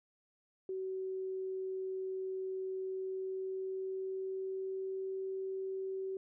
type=tone with pitch glide; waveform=sine; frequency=378.1 to 382.3 Hz; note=F#4 to G4; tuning=+38 to -43 cents; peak=-36 dBFS; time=0.69-6.17 s; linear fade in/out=2 ms; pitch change=+19 cents; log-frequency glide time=2.79-5.17 s; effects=none